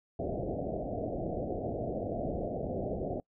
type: low-pass noise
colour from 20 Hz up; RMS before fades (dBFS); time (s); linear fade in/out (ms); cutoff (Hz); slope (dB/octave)
white; -35; 0.19-3.2; 2; 720; 96
effects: noise-tail reverb RT60 0.1 s tail -25 dB re dry